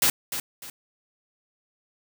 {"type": "noise with echo", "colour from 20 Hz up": "white", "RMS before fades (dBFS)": -20, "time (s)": [0.02, 0.1], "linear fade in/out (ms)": 2, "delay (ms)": 300, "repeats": 2, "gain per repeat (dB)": -10, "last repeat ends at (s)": 0.7, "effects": []}